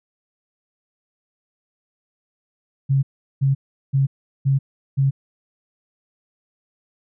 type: tone bursts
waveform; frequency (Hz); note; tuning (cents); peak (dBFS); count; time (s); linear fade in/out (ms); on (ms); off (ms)
sine; 136.4; C#3; -28; -14; 5; 2.89-5.11; 20; 140; 380
effects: none